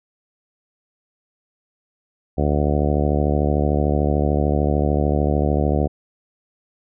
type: harmonic tone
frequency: 73.42 Hz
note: D2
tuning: in tune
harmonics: 1 / 2 / 3 / 4 / 5 / 6 / 7 / 8 / 9 / 10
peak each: -20 / -23 / -25 / -26 / -27 / -28 / -28 / -29 / -30 / -30 dBFS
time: 2.37-5.88 s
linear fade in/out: 20 ms
effects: none